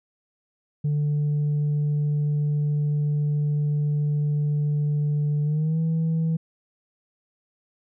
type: tone with pitch glide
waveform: sine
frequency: 147.7 to 162 Hz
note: D3 to E3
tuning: +10 to -30 cents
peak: -18 dBFS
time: 0.84-6.37 s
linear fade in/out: 10 ms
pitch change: +160 cents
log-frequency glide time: 5.43-5.79 s
effects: tanh soft clip ceiling -19 dBFS